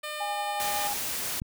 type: tone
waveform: 10% pulse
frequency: 603 Hz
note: D5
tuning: 46 cents sharp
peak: -25 dBFS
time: 0.03-0.88 s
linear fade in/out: 10 ms
type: tone with tremolo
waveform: sine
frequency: 820 Hz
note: G#5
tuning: 22 cents flat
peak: -28 dBFS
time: 0.2-0.94 s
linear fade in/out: 10 ms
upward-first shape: triangle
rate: 11 Hz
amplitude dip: 35%
type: noise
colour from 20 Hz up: white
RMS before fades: -32 dBFS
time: 0.6-1.4 s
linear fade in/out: 0 ms
type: click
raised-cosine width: 5 ms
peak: -24 dBFS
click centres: 1.419 s
effects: none